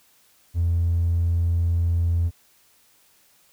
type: tone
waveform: triangle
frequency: 85 Hz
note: F2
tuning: 46 cents flat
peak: -15 dBFS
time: 0.54-2.31 s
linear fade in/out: 50 ms
effects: tanh soft clip ceiling -15 dBFS + white hiss -59 dBFS RMS until 3.52 s